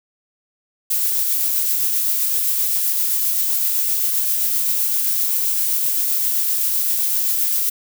violet noise with tremolo, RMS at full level -18 dBFS, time 0.9-7.7 s, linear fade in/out 10 ms, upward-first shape triangle, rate 7.7 Hz, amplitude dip 25%, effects none

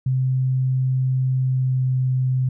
sine tone with pitch glide, 130 to 129.03 Hz, C3 to C3, -11 to -24 cents, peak -17 dBFS, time 0.06-2.49 s, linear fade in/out 5 ms, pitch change -13 cents, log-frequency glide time 1.39-1.9 s, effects none

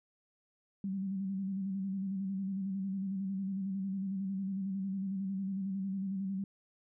sine tone with vibrato, 193.3 Hz, G3, 24 cents flat, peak -33 dBFS, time 0.84-6.44 s, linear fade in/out 2 ms, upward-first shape square, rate 11 Hz, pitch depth 39 cents each way, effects none

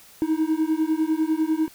triangle beating tone pair, 311.1 / 321.1 Hz, D#4 / E4, 0 / -45 cents, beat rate 10 Hz, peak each -21 dBFS, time 0.22-1.68 s, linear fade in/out 0 ms, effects white hiss -50 dBFS RMS until 1.74 s

